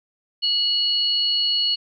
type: tone pair together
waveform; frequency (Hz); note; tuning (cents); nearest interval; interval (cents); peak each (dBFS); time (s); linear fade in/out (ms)
sine; 2915 / 4359; F#7 / C#8; -26 / -30; perfect fifth; 696; -22 / -20; 0.42-1.76; 20
effects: none